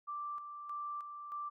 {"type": "tone with tremolo", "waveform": "sine", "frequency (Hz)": 1174.7, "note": "D6", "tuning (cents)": 0, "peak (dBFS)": -38, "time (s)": [0.07, 1.5], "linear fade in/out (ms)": 20, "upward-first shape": "square", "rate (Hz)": 1.6, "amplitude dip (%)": 50, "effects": []}